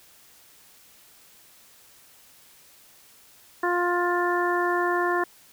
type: harmonic tone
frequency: 352.2 Hz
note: F4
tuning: 15 cents sharp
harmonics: 1 / 2 / 3 / 4 / 5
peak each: -25 / -29 / -27 / -32 / -29 dBFS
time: 3.63-5.24 s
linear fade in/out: 5 ms
effects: white hiss -54 dBFS RMS until 5.52 s